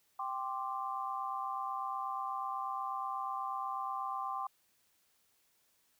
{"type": "chord", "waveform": "sine", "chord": "G suspended fourth", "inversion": "none", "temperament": "equal", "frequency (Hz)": [784, 1046.5, 1174.7], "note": ["G5", "C6", "D6"], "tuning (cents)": [0, 0, 0], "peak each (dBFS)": [-40, -39, -40], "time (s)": [0.19, 4.47], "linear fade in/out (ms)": 5, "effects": ["white hiss -73 dBFS RMS until 5.99 s"]}